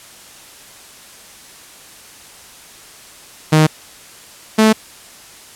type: tone pair in turn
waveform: sawtooth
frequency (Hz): 155.5 / 218.4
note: D#3 / A3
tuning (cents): -1 / -13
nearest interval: tritone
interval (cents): 588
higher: second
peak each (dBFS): -4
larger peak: neither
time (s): 3.52-3.67 / 4.58-4.73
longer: neither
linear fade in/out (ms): 10
effects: white hiss -40 dBFS RMS until 5.55 s + low-pass 11000 Hz 12 dB/octave